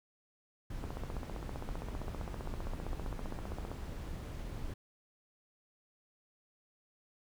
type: noise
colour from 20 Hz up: brown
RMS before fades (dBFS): -41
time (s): 0.7-4.74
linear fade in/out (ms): 5
type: click train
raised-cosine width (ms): 1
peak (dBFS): -28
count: 45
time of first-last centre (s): 0.84-3.716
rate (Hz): 15.3
effects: none